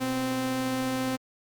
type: tone pair together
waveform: sawtooth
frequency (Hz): 122.84 / 260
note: B2 / C4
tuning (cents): -9 / -11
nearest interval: octave + minor second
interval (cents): 1298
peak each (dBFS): -34 / -23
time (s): 0-1.17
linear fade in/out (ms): 20
effects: Opus 48 kbps